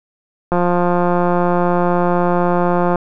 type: click train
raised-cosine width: 1 ms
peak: -3 dBFS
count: 430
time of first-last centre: 0.52-2.958 s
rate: 176 Hz
effects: none